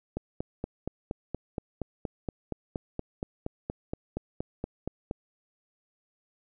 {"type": "click train", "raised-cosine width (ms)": 2, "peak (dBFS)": -18, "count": 22, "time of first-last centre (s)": [0.17, 5.111], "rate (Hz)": 4.25, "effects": []}